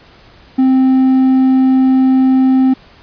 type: tone with hard clipping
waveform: sine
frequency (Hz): 261.6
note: C4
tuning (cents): 0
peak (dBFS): -8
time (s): 0.58-2.74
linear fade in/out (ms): 10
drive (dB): 3
effects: pink hiss -43 dBFS RMS until 3.02 s + resampled to 11025 Hz